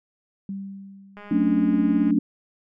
sine tone with exponential decay, 196 Hz, G3, in tune, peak -27 dBFS, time 0.49-1.78 s, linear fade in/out 2 ms, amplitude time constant 280 ms
click train, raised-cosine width 0.5 ms, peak -28 dBFS, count 194, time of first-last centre 1.17-2.107 s, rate 206 Hz
sine chord, D major seventh, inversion first, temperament just, 183.54 / 220.2 / 275.3 / 293.7 Hz, F#3 / A3 / C#4 / D4, -14 / +2 / -12 / 0 cents, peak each -26 / -22 / -24 / -21 dBFS, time 1.31-2.19 s, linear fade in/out 5 ms
effects none

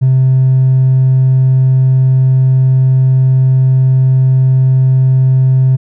sine tone with hard clipping, 130.81 Hz, C3, in tune, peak -6 dBFS, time 0.01-5.77 s, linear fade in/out 20 ms, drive 1 dB, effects none

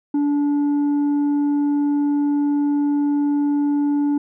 sine tone with tanh clipping, 289.3 Hz, D4, 26 cents flat, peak -17 dBFS, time 0.14-4.18 s, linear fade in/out 5 ms, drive 4 dB, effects none

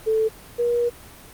sine tone pair in turn, 440 / 477.7 Hz, A4 / A#4, 0 / +42 cents, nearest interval minor second, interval 142 cents, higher second, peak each -17 / -18 dBFS, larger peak first, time 0.06-0.29 / 0.58-0.9 s, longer second, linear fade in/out 20 ms, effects pink hiss -44 dBFS RMS until 1.33 s + Opus 32 kbps

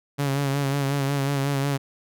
sawtooth tone with vibrato, 139.5 Hz, C#3, 11 cents sharp, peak -18 dBFS, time 0.18-1.78 s, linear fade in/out 20 ms, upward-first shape sine, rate 5.5 Hz, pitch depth 42 cents each way, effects none

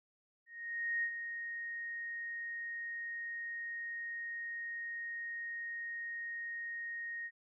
sine tone with ADSR envelope, 1864.7 Hz, A#6, in tune, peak -31 dBFS, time 0.46-7.31 s, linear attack 570 ms, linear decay 71 ms, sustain -8 dB, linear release 52 ms, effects none

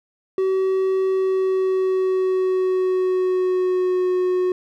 triangle tone with pitch glide, 380 to 365.4 Hz, F#4 to F#4, +46 to -22 cents, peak -15 dBFS, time 0.38-4.52 s, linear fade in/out 2 ms, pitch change -68 cents, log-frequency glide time 1.09-4.11 s, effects none

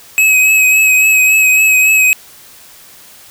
square tone with vibrato, 2551 Hz, D#7, 43 cents sharp, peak -7 dBFS, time 0.18-2.13 s, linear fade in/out 0 ms, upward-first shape triangle, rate 3.6 Hz, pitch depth 31 cents each way, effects white hiss -39 dBFS RMS until 3.3 s

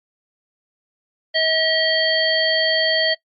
harmonic tone, 640 Hz, D#5, 49 cents sharp, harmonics 1 / 3 / 5 / 7, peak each -21 / -21 / -21 / -21 dBFS, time 1.34-3.15 s, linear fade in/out 20 ms, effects noise-tail reverb RT60 0.1 s tail -20 dB re dry + Opus 48 kbps

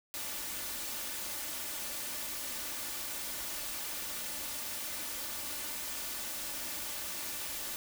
white noise with comb filter, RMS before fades -39 dBFS, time 0.14-7.76 s, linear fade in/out 0 ms, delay 3.4 ms, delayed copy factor +0.5, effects none

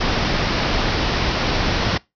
pink low-pass noise, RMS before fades -20 dBFS, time 0-1.98 s, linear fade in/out 10 ms, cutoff 5600 Hz, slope 96 dB/octave, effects noise-tail reverb RT60 0.2 s tail -22 dB re dry

